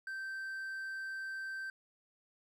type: tone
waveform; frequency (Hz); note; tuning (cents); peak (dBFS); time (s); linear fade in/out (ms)
triangle; 1558; G6; -11; -37; 0.07-1.7; 2
effects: none